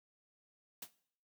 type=noise with exponential decay; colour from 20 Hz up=white; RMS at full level=-39 dBFS; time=0.82-0.91 s; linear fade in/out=5 ms; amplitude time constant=18 ms; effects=noise-tail reverb RT60 0.6 s tail -19 dB re dry